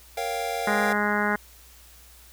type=chord; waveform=square; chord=G half-diminished seventh; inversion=first; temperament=equal; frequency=466.2 / 554.4 / 698.5 / 784 Hz; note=Bb4 / Db5 / F5 / G5; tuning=0 / 0 / 0 / 0 cents; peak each=-34 / -36 / -31 / -33 dBFS; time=0.17-0.93 s; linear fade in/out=5 ms
type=harmonic tone; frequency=207.7 Hz; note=G#3; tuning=in tune; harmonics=1 / 2 / 3 / 4 / 5 / 6 / 7 / 8 / 9 / 10; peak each=-28 / -31 / -33 / -30 / -32 / -34 / -28 / -31 / -32 / -37 dBFS; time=0.67-1.36 s; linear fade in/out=5 ms
effects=added 60 Hz sine -52 dBFS peak until 2.32 s + white hiss -52 dBFS RMS until 2.32 s